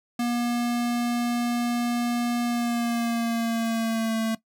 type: tone with pitch glide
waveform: square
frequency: 239.4 to 223.4 Hz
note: A#3 to A3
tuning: +46 to +27 cents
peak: -24 dBFS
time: 0.19-4.35 s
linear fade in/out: 5 ms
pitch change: -119 cents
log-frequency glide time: 2.44-4.18 s
effects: noise-tail reverb RT60 0.1 s tail -17 dB re dry